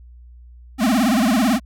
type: tone with vibrato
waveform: square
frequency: 235.9 Hz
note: A#3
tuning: 21 cents sharp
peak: -15 dBFS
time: 0.78-1.6 s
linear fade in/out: 50 ms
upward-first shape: sine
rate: 18 Hz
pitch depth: 240 cents each way
effects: added 60 Hz sine -40 dBFS peak until 1.65 s